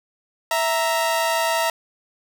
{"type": "tone pair together", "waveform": "sawtooth", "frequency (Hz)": [658.5, 932.3], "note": ["E5", "A#5"], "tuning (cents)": [-2, 0], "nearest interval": "tritone", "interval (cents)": 602, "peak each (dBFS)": -18, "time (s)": [0.51, 1.7], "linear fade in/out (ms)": 2, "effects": []}